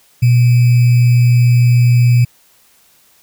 sine tone with sample-and-hold, 121.6 Hz, B2, 26 cents flat, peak -6 dBFS, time 0.22-2.25 s, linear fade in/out 10 ms, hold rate 2450 Hz, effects white hiss -51 dBFS RMS until 3.22 s

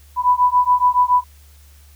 sine beating tone pair, 987.8 / 994.9 Hz, B5 / B5, 0 / +12 cents, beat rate 7.1 Hz, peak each -15 dBFS, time 0.16-1.24 s, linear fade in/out 50 ms, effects added 72 Hz sine -44 dBFS peak until 1.95 s + white hiss -53 dBFS RMS until 1.95 s

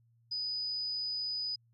sine tone, 4978 Hz, D#8, in tune, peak -33 dBFS, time 0.31-1.56 s, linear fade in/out 10 ms, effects added 116 Hz sine -65 dBFS peak until 1.73 s

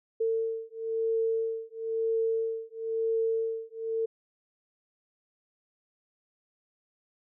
sine beating tone pair, 450 / 451 Hz, A4 / A4, +39 / +43 cents, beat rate 1 Hz, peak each -30 dBFS, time 0.2-4.06 s, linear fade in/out 10 ms, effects none

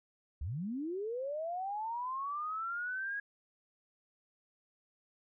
sine linear sweep, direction up, 60 to 1661.2 Hz, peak -35 dBFS, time 0.41-3.2 s, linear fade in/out 5 ms, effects none

